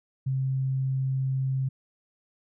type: tone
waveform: sine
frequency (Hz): 132.8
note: C3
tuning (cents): +26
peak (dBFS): -24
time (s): 0.26-1.69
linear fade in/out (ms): 10
effects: none